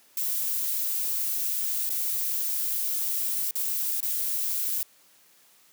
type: noise with dropouts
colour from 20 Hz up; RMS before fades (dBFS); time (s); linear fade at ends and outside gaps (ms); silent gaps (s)
violet; -28; 0.17-4.83; 2; 1.894-1.901 / 3.51-3.554 / 4.005-4.028
effects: white hiss -59 dBFS RMS until 5.72 s + high-pass 150 Hz 12 dB/octave